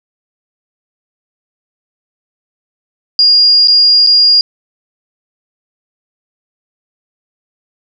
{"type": "tone with dropouts", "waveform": "sine", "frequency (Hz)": 4837, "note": "D#8", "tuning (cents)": -50, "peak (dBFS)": -4, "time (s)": [3.19, 4.41], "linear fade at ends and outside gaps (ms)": 1, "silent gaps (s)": [[3.674, 3.682], [4.065, 4.071]], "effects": []}